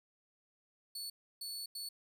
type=tone bursts at uneven times; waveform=sawtooth; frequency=4435 Hz; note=C#8; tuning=in tune; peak=-38 dBFS; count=3; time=0.95-1.1 / 1.41-1.66 / 1.75-1.89 s; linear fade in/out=5 ms; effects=none